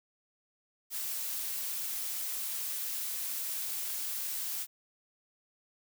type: noise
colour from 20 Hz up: blue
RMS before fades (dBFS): -36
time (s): 0.9-4.67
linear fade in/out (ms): 50
effects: none